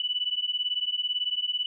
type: beating tone pair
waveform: sine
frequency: 2960 / 2978 Hz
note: F#7 / F#7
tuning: 0 / +11 cents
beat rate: 18 Hz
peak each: -29 dBFS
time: 0-1.66 s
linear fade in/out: 2 ms
effects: none